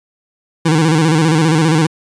25% pulse tone with vibrato, 158.8 Hz, D#3, 36 cents sharp, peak -6 dBFS, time 0.65-1.87 s, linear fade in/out 10 ms, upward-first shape square, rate 15 Hz, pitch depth 71 cents each way, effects resampled to 22050 Hz

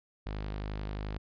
sawtooth tone, 51.4 Hz, G#1, 17 cents flat, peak -31 dBFS, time 0.26-1.18 s, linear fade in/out 5 ms, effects resampled to 11025 Hz

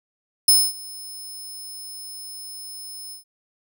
15% pulse tone with ADSR envelope, 5210 Hz, E8, 21 cents flat, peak -5 dBFS, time 0.48-3.24 s, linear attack 5 ms, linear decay 240 ms, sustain -24 dB, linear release 120 ms, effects none

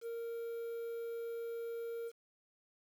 triangle tone with quantisation, 463.7 Hz, A#4, 9 cents flat, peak -37 dBFS, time 0.01-2.12 s, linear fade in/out 50 ms, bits 10, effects none

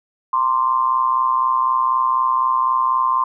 sine tone with amplitude modulation, 1046.5 Hz, C6, in tune, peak -11 dBFS, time 0.33-3.24 s, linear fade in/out 5 ms, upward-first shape sine, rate 124 Hz, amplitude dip 75%, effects none

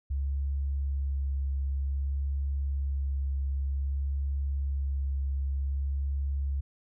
sine tone with vibrato, 68.9 Hz, C#2, 10 cents flat, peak -27 dBFS, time 0.1-6.61 s, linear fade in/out 10 ms, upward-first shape sine, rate 0.53 Hz, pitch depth 13 cents each way, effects none

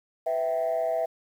sine tone cluster, 498.1 / 655 / 777 Hz, B4 / E5 / G5, +15 / -11 / -16 cents, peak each -31 / -24 / -32 dBFS, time 0.26-1.06 s, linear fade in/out 10 ms, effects tanh soft clip ceiling -19 dBFS + 9-bit

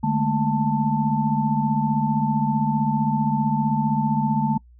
sine tone cluster, 147.8 / 211.3 / 226.7 / 885 Hz, D3 / G#3 / A#3 / A5, +11 / +30 / -48 / +10 cents, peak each -24 dBFS, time 0.03-4.58 s, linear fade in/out 10 ms, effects noise-tail reverb RT60 0.1 s tail -25 dB re dry + added 60 Hz sine -47 dBFS peak until 4.79 s

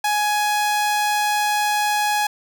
sawtooth tone, 836 Hz, G#5, 11 cents sharp, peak -14 dBFS, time 0.04-2.27 s, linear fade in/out 5 ms, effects none

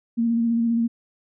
sine tone with vibrato, 231.8 Hz, A#3, 10 cents flat, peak -18 dBFS, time 0.17-0.88 s, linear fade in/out 20 ms, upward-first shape square, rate 15 Hz, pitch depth 19 cents each way, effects none

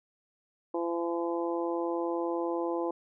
harmonic tone, 170 Hz, F3, 46 cents flat, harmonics 2 / 3 / 4 / 5 / 6, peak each -31 / -34 / -40 / -38 / -40 dBFS, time 0.74-2.91 s, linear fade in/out 5 ms, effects none

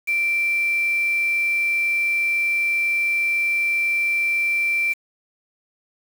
sine tone with quantisation, 2349 Hz, D7, in tune, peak -18 dBFS, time 0.07-4.94 s, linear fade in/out 20 ms, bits 6, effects none

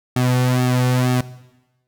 sawtooth tone with flanger, 125.9 Hz, B2, 34 cents sharp, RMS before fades -17 dBFS, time 0.16-1.21 s, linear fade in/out 5 ms, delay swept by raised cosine 2 to 3.1 ms, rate 2.1 Hz, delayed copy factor -0.8, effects noise-tail reverb RT60 1.0 s tail -17 dB re dry

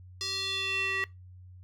square tone with band-pass filter sweep, 385.8 Hz, G4, 28 cents flat, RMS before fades -32 dBFS, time 0.21-1.04 s, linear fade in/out 0 ms, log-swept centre 4900 to 2100 Hz, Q 4.4, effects noise-tail reverb RT60 0.2 s tail -21 dB re dry + added 91 Hz sine -47 dBFS peak until 1.63 s

